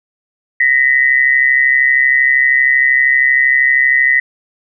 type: tone pair together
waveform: sine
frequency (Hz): 1864.7 / 1997.5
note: A#6 / B6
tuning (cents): 0 / +19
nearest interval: minor second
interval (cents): 119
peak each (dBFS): -11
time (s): 0.6-4.2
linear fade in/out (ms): 5
effects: none